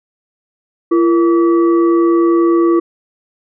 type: tone with frequency modulation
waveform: sine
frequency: 339.1 Hz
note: E4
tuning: 49 cents sharp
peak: -8 dBFS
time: 0.91-2.8 s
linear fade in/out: 10 ms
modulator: 808 Hz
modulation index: 0.49
effects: none